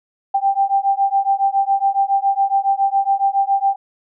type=beating tone pair; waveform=sine; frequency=784 / 791.2 Hz; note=G5 / G5; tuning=0 / +16 cents; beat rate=7.2 Hz; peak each=-17 dBFS; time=0.34-3.76 s; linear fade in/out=10 ms; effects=none